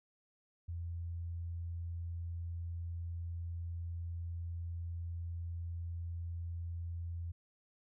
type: tone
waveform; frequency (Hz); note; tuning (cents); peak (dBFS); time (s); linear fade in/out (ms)
sine; 85; F2; -46; -38; 0.68-7.32; 10
effects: none